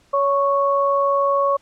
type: tone pair together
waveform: sine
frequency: 560 / 1107.1 Hz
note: C#5 / C#6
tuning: +18 / -3 cents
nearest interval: octave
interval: 1179 cents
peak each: -18 dBFS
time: 0.13-1.57 s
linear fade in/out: 10 ms
effects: pink hiss -57 dBFS RMS until 1.61 s + low-pass 8000 Hz 12 dB/octave